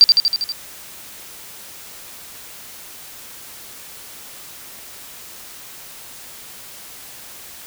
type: tone with echo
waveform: sine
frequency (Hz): 4697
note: D8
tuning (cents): -1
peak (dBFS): -3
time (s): 0.01-0.04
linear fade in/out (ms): 0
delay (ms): 80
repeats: 6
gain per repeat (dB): -3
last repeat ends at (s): 0.52
effects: white hiss -38 dBFS RMS until 7.66 s